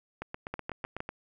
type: two click trains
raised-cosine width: 0.5 ms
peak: -21 / -19 dBFS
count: 8 / 4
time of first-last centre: 0.22-1.091 / 0.54-1.004 s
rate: 8.04 / 6.46 Hz
effects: none